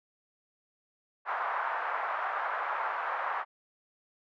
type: band-pass noise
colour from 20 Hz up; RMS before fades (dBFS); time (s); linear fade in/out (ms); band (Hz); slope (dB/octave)
white; -33; 1.25-3.45; 50; 730 to 1400; 24
effects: none